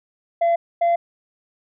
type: tone pair in turn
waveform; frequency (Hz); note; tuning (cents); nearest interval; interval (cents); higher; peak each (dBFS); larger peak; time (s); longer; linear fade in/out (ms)
sine; 680 / 685.1; F5 / F5; -46 / -33; unison; 13; second; -12; neither; 0.41-0.56 / 0.81-0.96; neither; 10
effects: tanh soft clip ceiling -14 dBFS